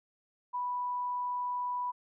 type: tone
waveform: sine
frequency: 986 Hz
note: B5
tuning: 3 cents flat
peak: -31 dBFS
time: 0.53-1.92 s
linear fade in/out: 20 ms
effects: none